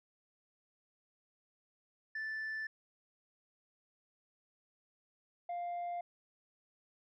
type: tone pair in turn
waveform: sine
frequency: 1758 / 699.3 Hz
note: A6 / F5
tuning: -2 / +2 cents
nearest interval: octave + major third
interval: 1596 cents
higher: first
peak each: -35 / -34 dBFS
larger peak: second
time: 2.15-2.67 / 5.49-6.01 s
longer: neither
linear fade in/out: 5 ms
effects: tanh soft clip ceiling -36 dBFS